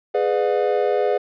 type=chord; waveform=triangle; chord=G# diminished seventh; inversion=none; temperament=just; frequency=415.3 / 498.4 / 598 / 717.6 Hz; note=G#4 / B4 / D5 / F5; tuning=0 / +16 / +31 / +47 cents; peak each=-19 / -20 / -22 / -23 dBFS; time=0.14-1.18 s; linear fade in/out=10 ms; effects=resampled to 11025 Hz